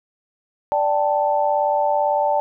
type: chord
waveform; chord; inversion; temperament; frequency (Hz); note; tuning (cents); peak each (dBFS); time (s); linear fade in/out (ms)
sine; D suspended fourth; none; just; 587.3 / 783.1 / 881; D5 / G5 / A5; 0 / -2 / +2; -20 / -22 / -20; 0.72-2.4; 0
effects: none